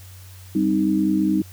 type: chord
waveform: sine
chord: C minor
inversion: second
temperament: equal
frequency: 196 / 261.6 / 311.1 Hz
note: G3 / C4 / Eb4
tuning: 0 / 0 / 0 cents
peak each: -21 / -25 / -19 dBFS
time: 0.55-1.42 s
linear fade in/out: 5 ms
effects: added 93 Hz sine -40 dBFS peak until 1.52 s + white hiss -48 dBFS RMS until 1.52 s